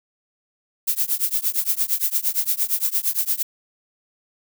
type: noise with tremolo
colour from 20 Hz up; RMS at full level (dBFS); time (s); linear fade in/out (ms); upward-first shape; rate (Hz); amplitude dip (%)
violet; -18; 0.87-3.43; 10; triangle; 8.7; 100
effects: none